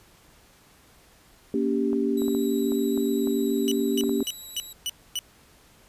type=chord; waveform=sine; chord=G diminished; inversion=first; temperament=just; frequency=235.2 / 282.2 / 392 Hz; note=Bb3 / Db4 / G4; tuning=+16 / +31 / 0 cents; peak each=-26 dBFS; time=1.54-4.23 s; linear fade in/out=2 ms
type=clicks; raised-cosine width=1 ms; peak=-25 dBFS; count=10; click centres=1.931 / 2.219 / 2.282 / 2.349 / 2.72 / 2.976 / 3.273 / 4.037 / 4.094 / 4.205 s
type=tone with vibrato; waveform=5% pulse; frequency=3893 Hz; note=B7; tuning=26 cents flat; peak=-32 dBFS; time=2.17-4.73 s; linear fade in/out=5 ms; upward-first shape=square; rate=12 Hz; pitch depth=16 cents each way
type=tone bursts; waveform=sawtooth; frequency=2960 Hz; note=F#7; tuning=in tune; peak=-23 dBFS; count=6; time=3.68-5.19 s; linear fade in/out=0 ms; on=35 ms; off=260 ms
effects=pink hiss -56 dBFS RMS until 5.88 s + resampled to 32000 Hz